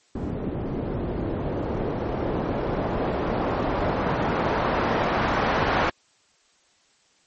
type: noise with low-pass filter sweep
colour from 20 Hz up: white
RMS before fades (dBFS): -25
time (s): 0.15-5.9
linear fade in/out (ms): 5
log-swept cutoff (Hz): 290 to 1300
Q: 0.82
effects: white hiss -62 dBFS RMS until 7.26 s + MP3 32 kbps